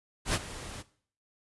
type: noise with ADSR envelope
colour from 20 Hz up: pink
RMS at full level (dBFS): -26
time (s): 0.25-0.83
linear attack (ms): 93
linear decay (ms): 39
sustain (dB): -16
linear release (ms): 27
effects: noise-tail reverb RT60 0.5 s tail -17 dB re dry + resampled to 24000 Hz